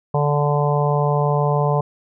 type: harmonic tone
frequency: 146.2 Hz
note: D3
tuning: 7 cents flat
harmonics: 1 / 3 / 4 / 5 / 6 / 7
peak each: -18 / -23 / -24 / -25 / -26 / -26 dBFS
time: 0.14-1.81 s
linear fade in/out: 5 ms
effects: none